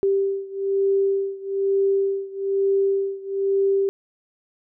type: beating tone pair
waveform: sine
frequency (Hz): 392 / 393.1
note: G4 / G4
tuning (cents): 0 / +5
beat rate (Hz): 1.1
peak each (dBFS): -21 / -23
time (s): 0.03-3.89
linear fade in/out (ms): 0
effects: none